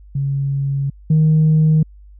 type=tone pair in turn; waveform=sine; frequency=138.59 / 156.06 Hz; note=C#3 / D#3; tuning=0 / +6 cents; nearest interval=major second; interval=206 cents; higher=second; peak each=-16 / -8 dBFS; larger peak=second; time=0.15-0.9 / 1.1-1.83 s; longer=first; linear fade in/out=5 ms; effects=tanh soft clip ceiling -7 dBFS + added 50 Hz sine -39 dBFS peak until 2.19 s